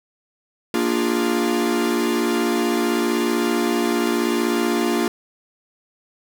45% pulse chord, Bb dominant seventh, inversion none, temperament equal with one note detuned, 233.1 / 293.7 / 349.2 / 410.1 Hz, Bb3 / D4 / F4 / Ab4, 0 / 0 / 0 / -22 cents, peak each -23 / -25 / -22 / -27 dBFS, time 0.74-5.08 s, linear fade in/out 2 ms, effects none

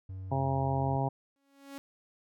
triangle tone with pitch glide, 94.5 to 89.45 Hz, F#2 to F2, +37 to +42 cents, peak -36 dBFS, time 0.09-0.97 s, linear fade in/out 5 ms, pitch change -95 cents, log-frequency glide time 0.4-0.54 s
harmonic tone, 135.3 Hz, C#3, 42 cents flat, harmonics 1 / 2 / 3 / 4 / 5 / 6 / 7, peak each -30 / -37 / -39 / -40 / -36 / -35 / -38 dBFS, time 0.31-1.09 s, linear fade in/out 10 ms
sawtooth tone with exponential growth, 277.2 Hz, C#4, in tune, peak -35 dBFS, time 1.36-1.78 s, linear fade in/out 0 ms, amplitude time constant 91 ms
effects none

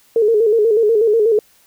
sine tone with vibrato, 438.9 Hz, A4, 4 cents flat, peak -10 dBFS, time 0.16-1.39 s, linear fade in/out 2 ms, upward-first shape square, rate 8.2 Hz, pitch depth 78 cents each way, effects white hiss -53 dBFS RMS until 1.66 s

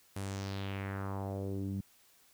sawtooth tone with low-pass filter sweep, 97.9 Hz, G2, 2 cents flat, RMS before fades -38 dBFS, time 0.16-1.81 s, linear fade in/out 5 ms, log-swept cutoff 11000 to 200 Hz, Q 2.6, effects white hiss -65 dBFS RMS until 2.33 s

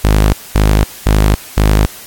sawtooth tone bursts, 51.91 Hz, G#1, in tune, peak -3 dBFS, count 4, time 0.04-1.86 s, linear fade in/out 5 ms, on 290 ms, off 220 ms, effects white hiss -33 dBFS RMS until 2.06 s + AAC 64 kbps

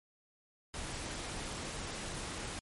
pink noise, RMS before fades -41 dBFS, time 0.74-2.59 s, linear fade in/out 0 ms, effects MP3 48 kbps

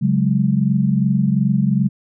sine chord, C# suspended fourth, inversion none, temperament equal, 138.59 / 185 / 207.7 Hz, C#3 / F#3 / G#3, 0 / 0 / 0 cents, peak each -18 dBFS, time 0.01-1.89 s, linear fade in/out 20 ms, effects none

